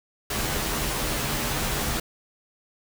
pink noise with comb filter, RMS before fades -27 dBFS, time 0.3-2 s, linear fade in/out 5 ms, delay 11 ms, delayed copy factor -0.55, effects none

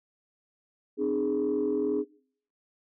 sine chord, Ab major, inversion first, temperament equal with one note detuned, 261.6 / 303.8 / 415.3 Hz, C4 / Eb4 / Ab4, 0 / -41 / 0 cents, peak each -31 / -29 / -26 dBFS, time 0.97-2.05 s, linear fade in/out 50 ms, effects noise-tail reverb RT60 0.6 s tail -24 dB re dry + tanh soft clip ceiling -19 dBFS

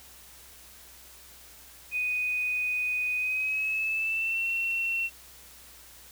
sine tone with pitch glide, 2489 to 2714 Hz, D#7 to E7, 0 to +50 cents, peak -26 dBFS, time 1.91-5.1 s, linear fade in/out 50 ms, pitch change +150 cents, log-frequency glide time 3.16-4.47 s, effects added 62 Hz sine -59 dBFS peak until 6.11 s + white hiss -51 dBFS RMS until 6.11 s

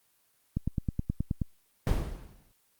click train, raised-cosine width 5 ms, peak -16 dBFS, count 9, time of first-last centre 0.57-1.417 s, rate 9.44 Hz
brown noise with exponential decay, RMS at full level -24 dBFS, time 1.87-2.52 s, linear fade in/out 0 ms, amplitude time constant 140 ms
effects white hiss -69 dBFS RMS until 2.79 s + Opus 24 kbps

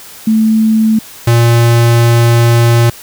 sine / square tone pair in turn, 219.9 / 117.5 Hz, A3 / A#2, -1 / +14 cents, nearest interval major seventh, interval 1085 cents, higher first, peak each -6 dBFS, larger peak neither, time 0.27-0.99 / 1.27-2.9 s, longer second, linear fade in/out 5 ms, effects white hiss -33 dBFS RMS until 3.02 s

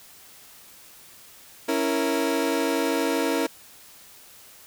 30% pulse chord, A# diminished, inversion first, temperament equal, 277.2 / 329.6 / 466.2 Hz, C#4 / E4 / A#4, 0 / 0 / 0 cents, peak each -24 dBFS, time 1.68-3.47 s, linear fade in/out 10 ms, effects white hiss -49 dBFS RMS until 4.66 s

